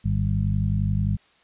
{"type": "harmonic tone with a mistuned harmonic", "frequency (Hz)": 51.4, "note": "G#1", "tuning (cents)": -17, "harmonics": [1, 2, 3, 4], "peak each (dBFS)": [-27, -23, -27, -28], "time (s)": [0.04, 1.17], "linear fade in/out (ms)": 20, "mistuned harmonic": 4, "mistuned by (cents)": -66, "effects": ["white hiss -59 dBFS RMS until 1.43 s", "resampled to 8000 Hz"]}